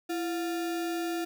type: tone with sample-and-hold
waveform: sine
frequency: 335.8 Hz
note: E4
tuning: 32 cents sharp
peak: -29 dBFS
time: 0.09-1.25 s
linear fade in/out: 10 ms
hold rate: 1050 Hz
effects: none